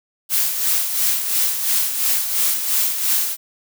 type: noise with tremolo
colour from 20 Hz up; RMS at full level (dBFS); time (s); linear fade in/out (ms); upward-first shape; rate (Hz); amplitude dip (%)
blue; -17; 0.29-3.37; 50; sine; 2.9; 55
effects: none